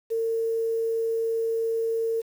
sine tone with quantisation, 453.8 Hz, A#4, 47 cents flat, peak -23 dBFS, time 0.1-2.22 s, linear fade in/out 20 ms, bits 8, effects none

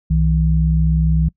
sine tone pair together, 63.58 / 160.2 Hz, C2 / E3, -49 / -49 cents, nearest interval octave + major third, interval 1600 cents, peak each -15 dBFS, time 0.1-1.29 s, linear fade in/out 10 ms, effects noise-tail reverb RT60 0.1 s tail -23 dB re dry

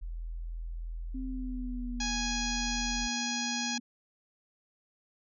sine tone, 41.54 Hz, E1, 14 cents sharp, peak -35 dBFS, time 0.01-3.08 s, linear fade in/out 20 ms
sine tone with pitch glide, 261.6 to 239.9 Hz, C4 to A#3, 0 to +50 cents, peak -36 dBFS, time 1.14-3.8 s, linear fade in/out 10 ms, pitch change -150 cents, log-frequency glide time 1.27-2.11 s
harmonic tone, 830.6 Hz, G#5, in tune, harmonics 1 / 2 / 3 / 4 / 5 / 6 / 7 / 8, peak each -40 / -40 / -40 / -40 / -40 / -40 / -40 / -40 dBFS, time 2-3.78 s, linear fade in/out 5 ms
effects none

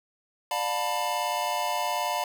square chord, B half-diminished seventh, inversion first, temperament just, 592.7 / 711.2 / 889 / 987.8 Hz, D5 / F5 / A5 / B5, +16 / +31 / +18 / 0 cents, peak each -35 / -32 / -32 / -32 dBFS, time 0.51-2.24 s, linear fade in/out 2 ms, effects 9-bit

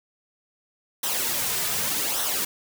white noise with flanger, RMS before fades -26 dBFS, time 1.03-2.45 s, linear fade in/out 5 ms, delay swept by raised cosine 0.42 to 3.72 ms, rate 0.85 Hz, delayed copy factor -0.6, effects none

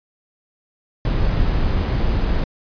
brown noise, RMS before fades -18 dBFS, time 1.05-2.44 s, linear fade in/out 2 ms, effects resampled to 11025 Hz

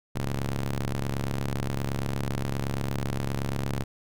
sawtooth ring-modulated tone, 69.3 Hz, C#2, in tune, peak -20 dBFS, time 0.15-3.84 s, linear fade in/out 10 ms, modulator 55.3 Hz, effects none

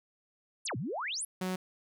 sine exponential two-way sweep, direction down then up, 11670 to 105.8 to 11670 Hz, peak -33 dBFS, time 0.65-1.25 s, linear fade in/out 5 ms, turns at 0.77 s
sawtooth tone, 185 Hz, F#3, in tune, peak -28 dBFS, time 1.41-1.56 s, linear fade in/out 5 ms
effects none

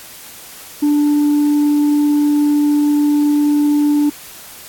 sine tone with tanh clipping, 293.7 Hz, D4, in tune, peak -11 dBFS, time 0.82-4.1 s, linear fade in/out 10 ms, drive 1 dB, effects white hiss -36 dBFS RMS until 4.68 s + AAC 64 kbps

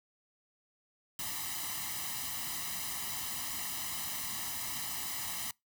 white noise with comb filter, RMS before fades -38 dBFS, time 1.19-5.51 s, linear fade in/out 2 ms, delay 1 ms, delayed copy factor +0.85, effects noise-tail reverb RT60 0.2 s tail -26 dB re dry + high-pass 60 Hz 12 dB/octave

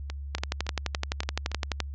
two click trains, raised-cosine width 0.2 ms, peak -19 / -10 dBFS, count 6 / 18, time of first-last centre 0.1-1.516 / 0.35-1.803 s, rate 3.53 / 11.7 Hz, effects added 70 Hz sine -34 dBFS peak until 1.94 s + resampled to 16000 Hz

